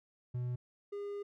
triangle tone pair in turn, 123.47 / 406.3 Hz, B2 / G#4, 0 / -38 cents, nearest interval octave + major sixth, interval 2062 cents, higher second, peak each -32 / -36 dBFS, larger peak first, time 0.34-0.56 / 0.92-1.23 s, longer second, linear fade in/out 10 ms, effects none

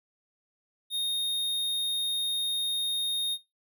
square tone, 3700 Hz, A#7, 14 cents flat, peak -28 dBFS, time 0.9-3.38 s, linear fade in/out 50 ms, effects noise-tail reverb RT60 0.2 s tail -18 dB re dry

